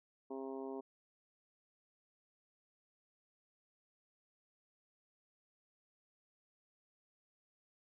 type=harmonic tone; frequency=134.1 Hz; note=C3; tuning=43 cents sharp; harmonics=2 / 3 / 4 / 5 / 6 / 7 / 8; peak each=-46 / -44 / -54 / -52 / -57 / -54 / -60 dBFS; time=0.3-0.81 s; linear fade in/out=10 ms; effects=none